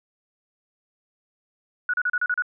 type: tone bursts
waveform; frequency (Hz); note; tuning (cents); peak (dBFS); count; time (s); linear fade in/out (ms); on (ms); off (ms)
sine; 1465; F#6; -18; -20; 7; 1.89-2.422; 2; 46; 35
effects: none